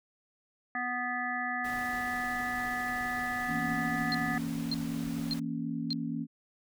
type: harmonic tone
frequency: 246.9 Hz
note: B3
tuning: in tune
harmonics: 1 / 3 / 5 / 7 / 8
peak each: -40 / -36 / -39 / -35 / -38 dBFS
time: 0.75-4.38 s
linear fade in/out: 2 ms
type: noise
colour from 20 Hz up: pink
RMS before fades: -46 dBFS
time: 1.64-5.4 s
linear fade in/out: 10 ms
type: chord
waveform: sine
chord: A# diminished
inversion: second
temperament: equal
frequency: 164.81 / 233.1 / 277.2 Hz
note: E3 / A#3 / C#4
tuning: 0 / 0 / 0 cents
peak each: -37 / -35 / -36 dBFS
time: 3.47-6.27 s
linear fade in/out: 50 ms
type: tone bursts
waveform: sine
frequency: 4186 Hz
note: C8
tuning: in tune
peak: -30 dBFS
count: 4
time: 4.12-5.93 s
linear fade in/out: 0 ms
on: 25 ms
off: 570 ms
effects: none